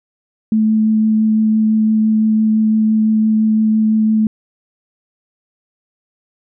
sine tone with vibrato, 217.8 Hz, A3, 17 cents flat, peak -10 dBFS, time 0.52-4.27 s, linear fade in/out 2 ms, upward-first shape triangle, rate 5.9 Hz, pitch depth 10 cents each way, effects none

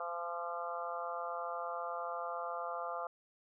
harmonic tone with a mistuned harmonic, 171.5 Hz, F3, 31 cents flat, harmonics 3 / 4 / 5 / 6 / 7 / 8, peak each -44 / -42 / -46 / -47 / -42 / -48 dBFS, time 0-3.07 s, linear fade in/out 2 ms, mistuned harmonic 6, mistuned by +22 cents, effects none

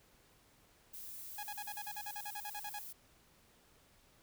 violet noise, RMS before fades -48 dBFS, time 0.93-2.93 s, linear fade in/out 10 ms
sawtooth tone bursts, 830.6 Hz, G#5, in tune, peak -38 dBFS, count 15, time 1.38-2.791 s, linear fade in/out 5 ms, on 53 ms, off 44 ms
effects pink hiss -67 dBFS RMS until 4.22 s

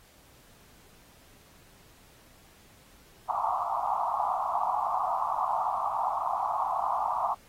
pink band-pass noise, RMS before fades -29 dBFS, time 3.28-7.35 s, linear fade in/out 20 ms, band 690 to 1200 Hz, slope 96 dB/octave, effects pink hiss -58 dBFS RMS until 7.48 s + AAC 48 kbps

